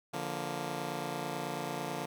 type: chord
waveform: 10% pulse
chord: Bb major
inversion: first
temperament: just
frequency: 145.68 / 174.81 / 233.1 Hz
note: D3 / F3 / Bb3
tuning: -14 / +2 / 0 cents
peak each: -31 / -32 / -33 dBFS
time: 0.13-2.06 s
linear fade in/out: 10 ms
effects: none